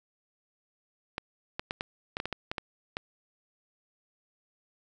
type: clicks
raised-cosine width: 0.3 ms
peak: -16 dBFS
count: 11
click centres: 1.181 / 1.595 / 1.709 / 1.809 / 2.169 / 2.201 / 2.256 / 2.327 / 2.515 / 2.582 / 2.969 s
effects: none